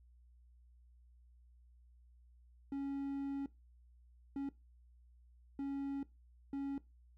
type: tone bursts at uneven times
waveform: triangle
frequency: 277.2 Hz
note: C#4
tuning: in tune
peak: -35 dBFS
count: 4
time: 2.72-3.46 / 4.36-4.49 / 5.59-6.03 / 6.53-6.78 s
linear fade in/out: 2 ms
effects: noise-tail reverb RT60 0.2 s tail -18 dB re dry + added 60 Hz sine -61 dBFS peak until 7.17 s